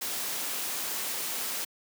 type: noise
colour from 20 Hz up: white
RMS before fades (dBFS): -33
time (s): 0.01-1.65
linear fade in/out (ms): 10
effects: high-pass 200 Hz 12 dB/octave